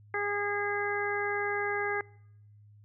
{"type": "harmonic tone", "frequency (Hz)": 409, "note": "G#4", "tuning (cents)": -26, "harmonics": [1, 2, 3, 4, 5], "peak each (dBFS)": [-34, -36, -38, -34, -35], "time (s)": [0.14, 2.01], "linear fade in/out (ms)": 2, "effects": ["noise-tail reverb RT60 0.8 s tail -25 dB re dry", "added 104 Hz sine -53 dBFS peak until 2.84 s"]}